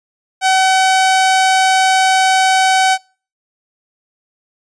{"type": "tone", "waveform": "sawtooth", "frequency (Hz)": 758, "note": "F#5", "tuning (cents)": 42, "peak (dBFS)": -6, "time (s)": [0.41, 2.98], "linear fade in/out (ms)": 50, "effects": ["noise-tail reverb RT60 0.4 s tail -26 dB re dry", "resampled to 22050 Hz"]}